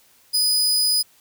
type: tone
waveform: sawtooth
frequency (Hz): 4978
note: D#8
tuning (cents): 0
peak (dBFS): -14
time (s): 0.33-1.03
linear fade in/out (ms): 20
effects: white hiss -56 dBFS RMS until 1.2 s